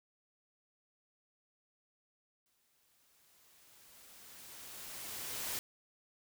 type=noise with exponential growth; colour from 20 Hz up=white; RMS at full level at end=-38 dBFS; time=2.46-5.59 s; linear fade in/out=0 ms; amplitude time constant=680 ms; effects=none